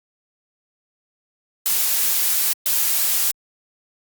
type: noise bursts at uneven times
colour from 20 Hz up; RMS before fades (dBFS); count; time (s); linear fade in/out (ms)
blue; -19; 2; 1.66-2.53 / 2.66-3.31; 0
effects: Opus 48 kbps